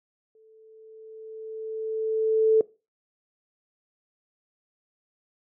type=tone with exponential growth; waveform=sine; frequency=440.1 Hz; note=A4; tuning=in tune; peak=-14 dBFS; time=0.35-2.61 s; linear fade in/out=2 ms; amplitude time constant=490 ms; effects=noise-tail reverb RT60 0.3 s tail -21 dB re dry